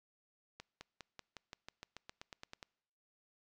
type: accelerating click train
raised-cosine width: 0.2 ms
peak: -30 dBFS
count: 15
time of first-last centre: 0.6-2.628 s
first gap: 210 ms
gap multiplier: 0.94
effects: noise-tail reverb RT60 0.9 s tail -26 dB re dry